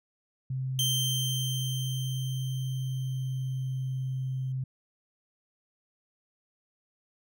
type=tone; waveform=sine; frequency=130.81 Hz; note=C3; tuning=in tune; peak=-29 dBFS; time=0.5-4.64 s; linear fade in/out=5 ms
type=tone with exponential decay; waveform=sawtooth; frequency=3136 Hz; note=G7; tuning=in tune; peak=-22 dBFS; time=0.79-4.52 s; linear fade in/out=1 ms; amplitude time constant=810 ms
effects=none